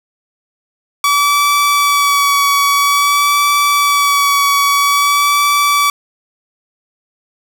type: tone with vibrato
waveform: sawtooth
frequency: 1143 Hz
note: D6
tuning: 47 cents flat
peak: -6 dBFS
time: 1.04-5.9 s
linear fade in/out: 2 ms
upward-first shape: sine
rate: 0.5 Hz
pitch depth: 18 cents each way
effects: none

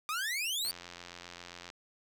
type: exponential sweep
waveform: sawtooth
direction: up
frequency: 1188 to 4699 Hz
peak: -29 dBFS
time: 0.09-0.71 s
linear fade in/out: 0 ms
type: click train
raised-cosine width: 0.2 ms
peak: -28 dBFS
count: 93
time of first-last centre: 0.65-1.701 s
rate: 87.5 Hz
effects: none

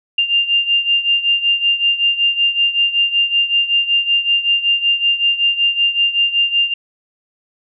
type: beating tone pair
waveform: sine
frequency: 2794 / 2799.3 Hz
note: F7 / F7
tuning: 0 / +3 cents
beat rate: 5.3 Hz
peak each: -14 / -18 dBFS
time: 0.18-6.74 s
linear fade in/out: 5 ms
effects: none

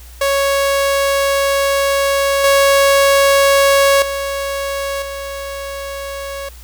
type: tone with level steps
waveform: sawtooth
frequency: 554.4 Hz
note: C#5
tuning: in tune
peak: -9 / -5 / -15 / -20 dBFS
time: 0.21-6.49 s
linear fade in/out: 5 ms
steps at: 2.44 / 4.02 / 5.02 s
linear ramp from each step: 2 ms
effects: added 60 Hz sine -35 dBFS peak until 6.63 s + white hiss -43 dBFS RMS until 6.63 s

